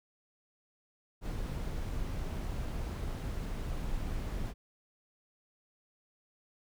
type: noise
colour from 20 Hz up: brown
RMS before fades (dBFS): -36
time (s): 1.21-4.54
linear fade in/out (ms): 50
effects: none